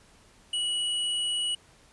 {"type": "tone", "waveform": "square", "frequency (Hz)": 2929, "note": "F#7", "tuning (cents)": -18, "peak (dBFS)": -27, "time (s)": [0.53, 1.55], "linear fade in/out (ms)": 5, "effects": ["pink hiss -58 dBFS RMS until 1.92 s", "resampled to 24000 Hz"]}